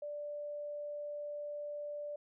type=tone; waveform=sine; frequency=587.3 Hz; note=D5; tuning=in tune; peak=-39 dBFS; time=0.02-2.16 s; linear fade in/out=5 ms; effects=none